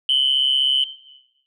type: tone pair together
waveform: sine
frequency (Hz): 2978 / 3114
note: F#7 / G7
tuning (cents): +11 / -12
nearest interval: minor second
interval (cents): 77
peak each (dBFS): -17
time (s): 0.09-0.84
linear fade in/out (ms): 2
effects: noise-tail reverb RT60 1.0 s tail -17 dB re dry + tanh soft clip ceiling -8 dBFS